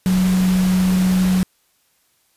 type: tone in noise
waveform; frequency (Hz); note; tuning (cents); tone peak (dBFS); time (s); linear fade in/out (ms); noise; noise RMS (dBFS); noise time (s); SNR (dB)
sine; 185; F#3; 0; -13; 0.06-1.43; 0; pink; -28; 0.06-1.43; +12
effects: white hiss -62 dBFS RMS until 2.36 s + resampled to 32000 Hz